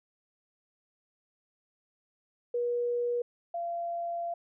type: tone pair in turn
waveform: sine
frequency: 481.5 / 685.7 Hz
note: B4 / F5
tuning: -44 / -32 cents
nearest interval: tritone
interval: 612 cents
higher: second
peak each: -27 / -31 dBFS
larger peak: first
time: 2.54-3.22 / 3.54-4.34 s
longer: second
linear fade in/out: 5 ms
effects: none